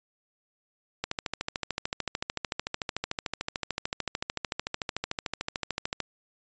click train, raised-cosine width 0.2 ms, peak -12 dBFS, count 68, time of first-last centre 1.04-6.003 s, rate 13.5 Hz, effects resampled to 16000 Hz

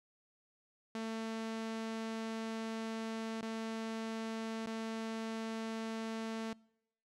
sawtooth tone with dropouts, 223.6 Hz, A3, 28 cents sharp, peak -34 dBFS, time 0.95-6.53 s, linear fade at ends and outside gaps 2 ms, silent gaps 3.412-3.427 / 4.661-4.671 s, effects noise-tail reverb RT60 0.8 s tail -25 dB re dry + low-pass 7000 Hz 12 dB/octave

